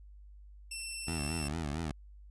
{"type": "tone", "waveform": "10% pulse", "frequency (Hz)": 2691, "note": "E7", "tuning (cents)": 35, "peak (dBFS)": -29, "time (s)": [0.71, 1.48], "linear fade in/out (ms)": 5}
{"type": "tone with vibrato", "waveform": "15% pulse", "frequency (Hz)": 77.1, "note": "D#2", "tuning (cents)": -15, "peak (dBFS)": -28, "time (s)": [1.07, 1.92], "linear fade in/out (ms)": 10, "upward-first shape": "sine", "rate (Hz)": 4.4, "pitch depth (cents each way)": 150}
{"effects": ["added 50 Hz sine -50 dBFS peak until 2.3 s", "resampled to 24000 Hz"]}